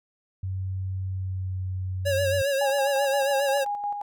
sine tone with pitch glide, 94.4 to 93.1 Hz, F#2 to F#2, +35 to +11 cents, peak -27 dBFS, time 0.43-2.42 s, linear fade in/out 5 ms, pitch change -24 cents, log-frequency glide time 1.07-1.59 s
square tone with vibrato, 553 Hz, C#5, 4 cents flat, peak -23 dBFS, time 2.05-3.65 s, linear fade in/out 20 ms, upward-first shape sine, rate 7.4 Hz, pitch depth 57 cents each way
sine tone with tremolo, 820 Hz, G#5, 22 cents flat, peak -25 dBFS, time 2.61-4.02 s, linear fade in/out 5 ms, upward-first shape square, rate 5.7 Hz, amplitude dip 45%
effects none

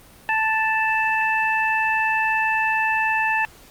harmonic tone, 880 Hz, A5, in tune, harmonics 1 / 2 / 3, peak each -22 / -22 / -24 dBFS, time 0.29-3.45 s, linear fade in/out 0 ms, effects pink hiss -48 dBFS RMS until 3.7 s + Opus 32 kbps

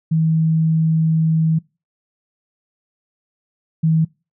sine tone pair in turn, 160.4 / 160.4 Hz, E3 / E3, -47 / -47 cents, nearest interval unison, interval 0 cents, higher neither, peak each -13 / -12 dBFS, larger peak second, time 0.11-1.59 / 3.83-4.05 s, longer first, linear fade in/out 10 ms, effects noise-tail reverb RT60 0.3 s tail -25 dB re dry

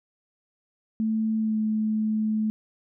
sine tone with pitch glide, 220 to 216.5 Hz, A3 to A3, 0 to -28 cents, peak -22 dBFS, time 1-2.5 s, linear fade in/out 0 ms, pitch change -28 cents, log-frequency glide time 1.38-1.58 s, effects none

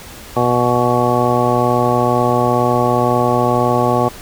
harmonic tone with a mistuned harmonic, 122.1 Hz, B2, 19 cents flat, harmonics 1 / 2 / 3 / 4 / 5 / 6 / 7 / 9, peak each -20 / -20 / -20 / -20 / -20 / -20 / -20 / -20 dBFS, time 0.36-4.09 s, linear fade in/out 10 ms, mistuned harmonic 9, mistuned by +28 cents, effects pink hiss -35 dBFS RMS until 4.21 s

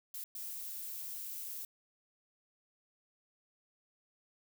violet noise bursts at uneven times, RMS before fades -43 dBFS, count 2, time 0.14-0.24 / 0.35-1.65 s, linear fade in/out 2 ms, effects none

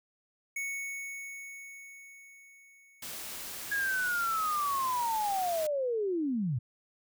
square tone with exponential decay, 2217 Hz, C#7, in tune, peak -33 dBFS, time 0.56-4.2 s, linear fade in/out 5 ms, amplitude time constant 790 ms
white noise, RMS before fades -41 dBFS, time 3.02-5.67 s, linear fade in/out 5 ms
sine linear sweep, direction down, 1661.2 to 109.5 Hz, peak -28 dBFS, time 3.71-6.59 s, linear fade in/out 10 ms
effects none

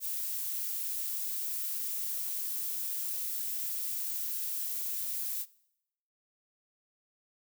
violet noise, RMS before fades -35 dBFS, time 0-5.46 s, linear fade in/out 50 ms, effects noise-tail reverb RT60 0.8 s tail -22 dB re dry

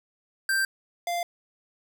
square tone pair in turn, 1572 / 694.4 Hz, G6 / F5, +4 / -10 cents, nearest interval octave + major second, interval 1414 cents, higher first, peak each -23 / -27 dBFS, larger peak first, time 0.49-0.65 / 1.07-1.23 s, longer neither, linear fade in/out 2 ms, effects 10-bit

